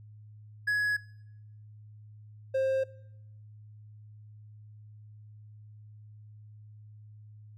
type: tone pair in turn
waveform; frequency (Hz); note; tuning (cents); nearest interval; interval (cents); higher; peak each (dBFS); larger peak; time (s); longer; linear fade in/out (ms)
triangle; 1679 / 530.7; G#6 / C5; +18 / +24; octave + minor sixth; 1994; first; -23; neither; 0.67-0.97 / 2.54-2.84; neither; 10
effects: noise-tail reverb RT60 0.8 s tail -22 dB re dry + added 106 Hz sine -48 dBFS peak until 7.57 s